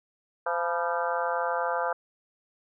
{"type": "harmonic tone with a mistuned harmonic", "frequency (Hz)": 172, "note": "F3", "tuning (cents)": -26, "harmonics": [3, 4, 5, 6, 7, 8, 9], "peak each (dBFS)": [-31, -32, -33, -34, -34, -35, -36], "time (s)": [0.46, 1.93], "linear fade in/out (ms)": 5, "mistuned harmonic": 6, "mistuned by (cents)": -90, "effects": []}